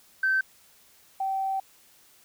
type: tone pair in turn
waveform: sine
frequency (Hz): 1546 / 773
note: G6 / G5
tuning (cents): -24 / -24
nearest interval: octave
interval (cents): 1200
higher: first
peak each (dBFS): -20 / -25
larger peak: first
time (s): 0.23-0.41 / 1.2-1.6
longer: second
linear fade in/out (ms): 5
effects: tanh soft clip ceiling -16 dBFS + white hiss -58 dBFS RMS until 2.24 s